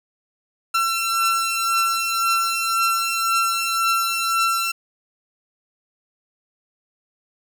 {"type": "beating tone pair", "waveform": "sawtooth", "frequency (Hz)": [1349, 1350.9], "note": ["E6", "E6"], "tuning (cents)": [40, 42], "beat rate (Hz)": 1.9, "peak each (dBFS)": [-22, -16], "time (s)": [0.74, 4.72], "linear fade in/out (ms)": 10, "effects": []}